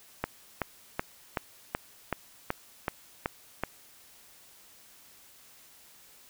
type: click train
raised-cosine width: 0.5 ms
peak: -13 dBFS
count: 10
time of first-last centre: 0.24-3.636 s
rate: 2.65 Hz
effects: white hiss -56 dBFS RMS until 6.29 s

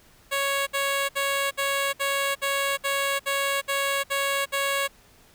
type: tone bursts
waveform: 10% pulse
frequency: 554.4 Hz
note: C#5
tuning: in tune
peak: -15 dBFS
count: 11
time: 0.31-4.88 s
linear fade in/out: 20 ms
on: 360 ms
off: 61 ms
effects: pink hiss -56 dBFS RMS until 5.34 s

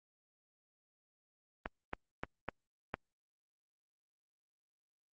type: clicks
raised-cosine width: 0.5 ms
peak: -21 dBFS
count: 5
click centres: 1.659 / 1.934 / 2.235 / 2.487 / 2.941 s
effects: Opus 24 kbps

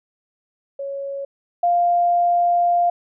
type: tone pair in turn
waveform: sine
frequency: 554.4 / 698.5 Hz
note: C#5 / F5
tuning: 0 / 0 cents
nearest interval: major third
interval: 400 cents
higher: second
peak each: -25 / -14 dBFS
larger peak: second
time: 0.79-1.25 / 1.63-2.9 s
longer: second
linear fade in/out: 5 ms
effects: none

